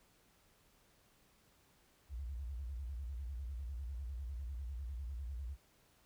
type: tone with vibrato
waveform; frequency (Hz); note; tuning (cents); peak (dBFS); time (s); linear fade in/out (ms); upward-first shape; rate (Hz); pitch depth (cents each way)
sine; 63.9; C2; -40; -40; 2.09-5.57; 50; square; 10; 190
effects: pink hiss -70 dBFS RMS until 6.05 s